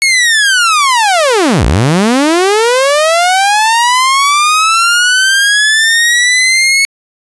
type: linear two-way sweep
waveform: sawtooth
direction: down then up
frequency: 2208 to 49.35 to 2208 Hz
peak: -3 dBFS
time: 0.02-6.85 s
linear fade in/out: 0 ms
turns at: 1.65 s
effects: resampled to 24000 Hz